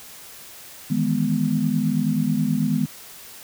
sine chord, E major seventh, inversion third, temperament equal, 155.56 / 164.81 / 207.7 / 246.9 Hz, D#3 / E3 / G#3 / B3, 0 / 0 / 0 / 0 cents, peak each -25 / -27 / -23 / -23 dBFS, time 0.9-2.86 s, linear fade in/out 10 ms, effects white hiss -42 dBFS RMS until 3.43 s

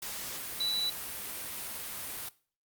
sine tone in noise, 3951 Hz, B7, in tune, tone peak -28 dBFS, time 0.6-0.9 s, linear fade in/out 5 ms, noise white, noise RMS -39 dBFS, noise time 0.02-2.29 s, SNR +8 dB, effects noise-tail reverb RT60 0.4 s tail -19 dB re dry + Opus 48 kbps

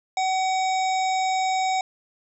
harmonic tone, 755 Hz, F#5, 35 cents sharp, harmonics 1 / 3 / 5 / 7 / 9 / 10, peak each -21 / -31 / -35 / -38 / -40 / -41 dBFS, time 0.17-1.81 s, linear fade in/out 2 ms, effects none

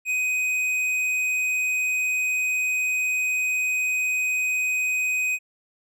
sine tone with tanh clipping, 2506 Hz, D#7, 12 cents sharp, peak -23 dBFS, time 0.05-5.39 s, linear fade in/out 50 ms, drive 10 dB, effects none

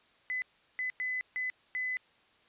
sine tone bursts at uneven times, 2012 Hz, B6, 32 cents sharp, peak -31 dBFS, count 5, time 0.3-0.42 / 0.79-0.9 / 1-1.21 / 1.36-1.5 / 1.75-1.97 s, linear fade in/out 0 ms, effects white hiss -65 dBFS RMS until 2.48 s + resampled to 8000 Hz

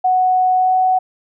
sine tone with pitch glide, 740 to 745.1 Hz, F#5 to F#5, 0 to +12 cents, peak -11 dBFS, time 0.04-0.99 s, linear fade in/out 10 ms, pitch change +12 cents, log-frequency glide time 0.56-0.74 s, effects none

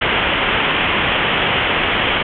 white low-pass noise, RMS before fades -17 dBFS, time 0.01-2.23 s, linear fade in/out 10 ms, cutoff 3300 Hz, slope 96 dB/octave, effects none

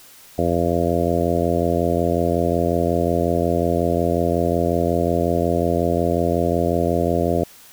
harmonic tone, 85.5 Hz, F2, 36 cents flat, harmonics 1 / 2 / 3 / 4 / 5 / 6 / 7 / 8, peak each -25 / -25 / -25 / -25 / -25 / -25 / -25 / -25 dBFS, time 0.38-7.44 s, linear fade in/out 5 ms, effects white hiss -46 dBFS RMS until 7.72 s

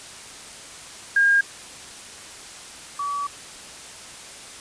sine tone pair in turn, 1617 / 1143.4 Hz, G#6 / D6, -47 / -47 cents, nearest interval tritone, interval 600 cents, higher first, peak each -14 / -24 dBFS, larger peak first, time 1.16-1.41 / 2.99-3.27 s, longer second, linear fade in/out 5 ms, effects white hiss -40 dBFS RMS until 4.6 s + resampled to 22050 Hz

